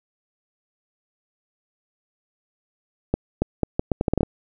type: accelerating click train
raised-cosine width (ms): 2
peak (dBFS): -6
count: 11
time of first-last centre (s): 3.14-4.232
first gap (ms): 280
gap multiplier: 0.76
effects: none